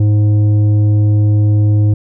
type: tone with tanh clipping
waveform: triangle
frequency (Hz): 104.8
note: G#2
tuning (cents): +16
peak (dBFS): -9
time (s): 0-1.94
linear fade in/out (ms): 5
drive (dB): 12
effects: none